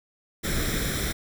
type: noise with comb filter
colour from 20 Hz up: pink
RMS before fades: -27 dBFS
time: 0.43-1.13 s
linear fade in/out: 20 ms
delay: 0.54 ms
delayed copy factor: +0.7
effects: none